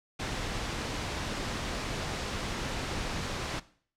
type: noise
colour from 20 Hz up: pink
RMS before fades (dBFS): -34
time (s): 0.19-3.6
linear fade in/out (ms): 10
effects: noise-tail reverb RT60 0.5 s tail -18 dB re dry + low-pass 6000 Hz 12 dB/octave